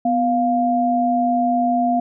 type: tone pair together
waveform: sine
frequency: 248.1 / 700.4 Hz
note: B3 / F5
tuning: +8 / +5 cents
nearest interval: octave + tritone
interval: 1797 cents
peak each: -19 / -17 dBFS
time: 0.05-2 s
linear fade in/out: 5 ms
effects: none